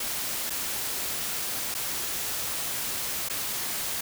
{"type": "noise with dropouts", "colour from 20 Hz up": "white", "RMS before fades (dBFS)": -31, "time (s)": [0, 4.01], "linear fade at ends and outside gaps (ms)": 5, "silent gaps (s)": [[0.498, 0.503], [1.743, 1.748], [3.287, 3.297]], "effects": []}